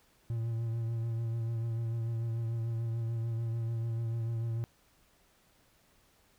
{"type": "tone with vibrato", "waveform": "triangle", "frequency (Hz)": 114.9, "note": "A#2", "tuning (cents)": -25, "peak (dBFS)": -29, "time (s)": [0.3, 4.64], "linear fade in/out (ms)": 0, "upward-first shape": "triangle", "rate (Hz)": 6.8, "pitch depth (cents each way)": 34, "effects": ["pink hiss -67 dBFS RMS until 6.38 s"]}